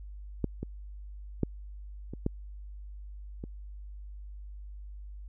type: clicks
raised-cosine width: 3 ms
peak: -15 / -22 / -13 / -25 / -15 / -25 dBFS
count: 6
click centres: 0.443 / 0.63 / 1.433 / 2.136 / 2.264 / 3.439 s
effects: added 50 Hz sine -41 dBFS peak until 5.28 s